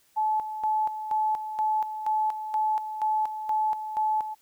sine tone with tremolo, 863 Hz, A5, 34 cents flat, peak -22 dBFS, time 0.16-4.35 s, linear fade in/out 20 ms, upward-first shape square, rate 2.1 Hz, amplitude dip 65%, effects white hiss -64 dBFS RMS until 4.41 s

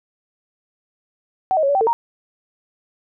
sine tone with pitch steps, 755 / 628 / 553 / 570 / 775 / 448.1 / 933 Hz, F#5 / D#5 / C#5 / C#5 / G5 / A4 / A#5, +35 / +16 / -4 / +48 / -20 / +32 / +1 cents, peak -14 dBFS, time 1.51-1.93 s, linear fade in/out 0 ms, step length 60 ms, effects none

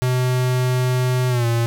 square tone with pitch glide, 126.6 to 116.77 Hz, B2 to A#2, +43 to +3 cents, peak -17 dBFS, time 0.02-1.66 s, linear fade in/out 0 ms, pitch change -140 cents, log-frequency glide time 1.29-1.46 s, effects none

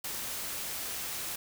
white noise, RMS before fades -37 dBFS, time 0.04-1.36 s, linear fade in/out 5 ms, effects none

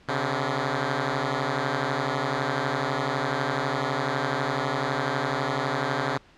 5% pulse beating tone pair, 130.81 / 142.81 Hz, C3 / D3, 0 / -48 cents, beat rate 12 Hz, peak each -16 dBFS, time 0.08-6.18 s, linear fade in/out 10 ms, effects pink hiss -55 dBFS RMS until 6.37 s + low-pass 4000 Hz 12 dB/octave

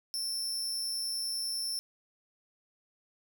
sawtooth tone with amplitude modulation, 5370 Hz, E8, 31 cents sharp, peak -27 dBFS, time 0.14-1.79 s, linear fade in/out 0 ms, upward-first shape sine, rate 210 Hz, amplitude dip 60%, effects none

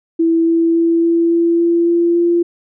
sine tone with pitch steps, 330 / 331.9 / 333.8 / 335.8 / 337.7 / 339.7 / 341.6 / 343.6 Hz, E4 / E4 / E4 / E4 / E4 / F4 / F4 / F4, +2 / +12 / +22 / +32 / +42 / -48 / -38 / -28 cents, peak -10 dBFS, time 0.19-2.43 s, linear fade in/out 10 ms, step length 280 ms, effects none

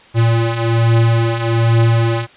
square beating tone pair, 114.3 / 115.5 Hz, A#2 / A#2, -34 / -16 cents, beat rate 1.2 Hz, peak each -18 / -13 dBFS, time 0.14-2.27 s, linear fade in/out 50 ms, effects white hiss -44 dBFS RMS until 2.36 s + resampled to 8000 Hz

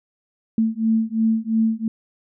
sine beating tone pair, 221.6 / 224.5 Hz, A3 / A3, +13 / +35 cents, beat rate 2.9 Hz, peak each -20 dBFS, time 0.58-1.88 s, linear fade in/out 2 ms, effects none

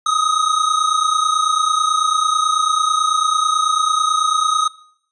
square tone pair together, 1244.5 / 1273.6 Hz, D#6 / D#6, 0 / +40 cents, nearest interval unison, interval 40 cents, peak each -18 dBFS, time 0.06-4.68 s, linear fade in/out 5 ms, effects noise-tail reverb RT60 0.7 s tail -21 dB re dry + resampled to 22050 Hz

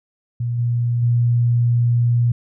sine tone with level steps, 119.5 Hz, A#2, 43 cents sharp, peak -19 / -16 / -13 dBFS, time 0.4-2.32 s, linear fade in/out 5 ms, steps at 0.58 / 1.02 s, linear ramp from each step 10 ms, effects none

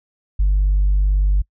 sine tone, 49 Hz, G1, in tune, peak -11 dBFS, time 0.39-1.42 s, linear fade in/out 10 ms, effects noise-tail reverb RT60 0.1 s tail -26 dB re dry + tanh soft clip ceiling -10 dBFS

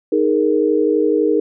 sine chord, D# suspended fourth, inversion none, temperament just, 311.1 / 414.8 / 466.7 Hz, D#4 / G#4 / A#4, 0 / -2 / +2 cents, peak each -17 dBFS, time 0.12-1.4 s, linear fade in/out 5 ms, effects none

